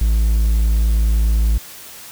triangle tone, 55 Hz, A1, in tune, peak -10 dBFS, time 0.01-1.58 s, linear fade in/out 5 ms, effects white hiss -37 dBFS RMS until 2.11 s

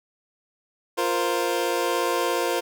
25% pulse chord, F suspended fourth, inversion none, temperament equal, 349.2 / 466.2 / 523.3 Hz, F4 / Bb4 / C5, 0 / 0 / 0 cents, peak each -23 dBFS, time 0.97-2.61 s, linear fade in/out 20 ms, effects none

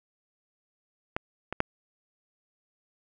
clicks, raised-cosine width 0.5 ms, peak -13 / -17 / -8 dBFS, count 3, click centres 1.165 / 1.526 / 1.604 s, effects none

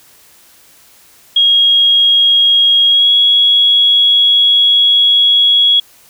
sine tone with pitch glide, 3278 to 3335 Hz, G#7 to G#7, -23 to +7 cents, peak -6 dBFS, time 1.36-5.8 s, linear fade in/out 5 ms, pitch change +30 cents, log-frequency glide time 2.87-3.11 s, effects white hiss -45 dBFS RMS until 6.09 s

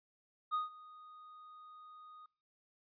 triangle tone with ADSR envelope, 1241 Hz, D#6, 5 cents flat, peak -29 dBFS, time 0.51-2.26 s, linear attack 31 ms, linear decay 150 ms, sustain -22 dB, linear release 4 ms, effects noise-tail reverb RT60 0.5 s tail -26 dB re dry + resampled to 11025 Hz

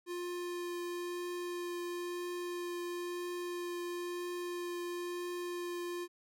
square tone with vibrato, 351.5 Hz, F4, 11 cents sharp, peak -38 dBFS, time 0.06-6.08 s, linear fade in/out 50 ms, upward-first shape triangle, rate 1 Hz, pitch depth 9 cents each way, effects none

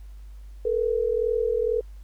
sine tone pair together, 440 / 482.1 Hz, A4 / B4, 0 / -42 cents, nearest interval major second, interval 158 cents, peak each -24 dBFS, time 0.65-1.81 s, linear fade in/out 5 ms, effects added 50 Hz sine -39 dBFS peak until 2.03 s + pink hiss -63 dBFS RMS until 2.03 s

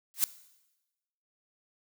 blue noise with exponential growth, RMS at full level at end -21 dBFS, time 0.14-0.24 s, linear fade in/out 0 ms, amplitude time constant 21 ms, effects noise-tail reverb RT60 1.0 s tail -17 dB re dry

